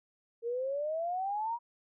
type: exponential sweep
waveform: sine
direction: up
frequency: 456.7 to 963 Hz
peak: -31 dBFS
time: 0.42-1.59 s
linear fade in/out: 50 ms
effects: none